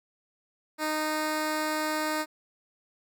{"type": "tone", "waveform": "10% pulse", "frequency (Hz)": 308.5, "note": "D#4", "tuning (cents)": -15, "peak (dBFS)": -19, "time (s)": [0.78, 2.26], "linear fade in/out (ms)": 50, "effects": []}